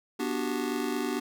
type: chord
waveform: square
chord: G major seventh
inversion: first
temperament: just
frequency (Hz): 245 / 294 / 367.5 / 392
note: B3 / D4 / F#4 / G4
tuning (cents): -14 / +2 / -12 / 0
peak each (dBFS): -34 / -34 / -36 / -36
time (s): 0.19-1.2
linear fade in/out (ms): 10
effects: none